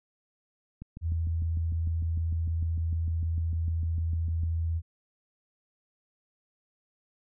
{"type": "click train", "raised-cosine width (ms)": 5, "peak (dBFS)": -28, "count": 25, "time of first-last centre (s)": [0.82, 4.434], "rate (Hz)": 6.64}
{"type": "tone with vibrato", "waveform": "sine", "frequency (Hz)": 82.41, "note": "E2", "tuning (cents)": 0, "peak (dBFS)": -26, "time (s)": [1.01, 4.82], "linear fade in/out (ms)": 50, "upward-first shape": "sine", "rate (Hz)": 16, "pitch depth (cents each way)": 10}
{"effects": []}